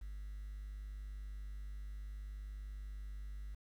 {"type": "tone", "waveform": "triangle", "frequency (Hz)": 50.3, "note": "G1", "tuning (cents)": 45, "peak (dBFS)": -40, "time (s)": [0.01, 3.55], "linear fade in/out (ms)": 10, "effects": ["tanh soft clip ceiling -39 dBFS", "11-bit"]}